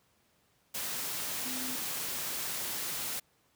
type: tone in noise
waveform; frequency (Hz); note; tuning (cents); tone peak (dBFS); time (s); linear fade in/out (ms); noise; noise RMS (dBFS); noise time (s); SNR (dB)
sine; 255.1; C4; -44; -41; 1.45-1.76; 10; white; -36; 0.74-3.2; -8
effects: pink hiss -70 dBFS RMS until 3.55 s + high-pass 80 Hz 12 dB/octave